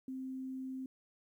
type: tone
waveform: sine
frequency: 261.6 Hz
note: C4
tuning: in tune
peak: -39 dBFS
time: 0.08-0.86 s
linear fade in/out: 2 ms
effects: 12-bit